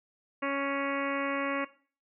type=harmonic tone; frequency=277.8 Hz; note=C#4; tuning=4 cents sharp; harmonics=1 / 2 / 3 / 4 / 5 / 6 / 7 / 8 / 9 / 10; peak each=-34 / -34 / -45 / -34 / -41 / -41 / -40 / -40 / -45 / -44 dBFS; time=0.42-1.65 s; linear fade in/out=10 ms; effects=noise-tail reverb RT60 0.4 s tail -17 dB re dry